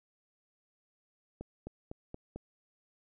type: accelerating click train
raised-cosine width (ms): 2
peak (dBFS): -28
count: 5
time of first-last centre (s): 1.41-2.36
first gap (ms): 260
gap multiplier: 0.94
effects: none